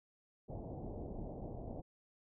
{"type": "low-pass noise", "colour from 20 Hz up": "pink", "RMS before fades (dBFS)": -45, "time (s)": [0.48, 1.82], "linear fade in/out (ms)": 20, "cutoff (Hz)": 780, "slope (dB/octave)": 48, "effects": []}